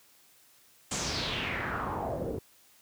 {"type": "noise with low-pass filter sweep", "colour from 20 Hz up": "pink", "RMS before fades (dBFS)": -33, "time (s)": [0.91, 2.39], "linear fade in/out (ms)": 5, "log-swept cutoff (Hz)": [7800, 380], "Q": 3.5, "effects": ["white hiss -61 dBFS RMS until 2.81 s", "high-pass 60 Hz 12 dB/octave"]}